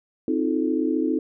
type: chord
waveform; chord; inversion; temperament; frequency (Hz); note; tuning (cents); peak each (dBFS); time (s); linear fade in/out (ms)
sine; F dominant seventh; second; just; 261.9 / 314.3 / 349.2 / 436.5; C4 / Eb4 / F4 / A4; +2 / +18 / 0 / -14; -25 / -23 / -29 / -29; 0.28-1.19; 2
effects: none